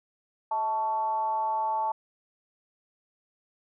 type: tone with frequency modulation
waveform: sine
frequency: 880 Hz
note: A5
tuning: in tune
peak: -25 dBFS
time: 0.51-1.92 s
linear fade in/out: 5 ms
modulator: 238 Hz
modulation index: 0.51
effects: none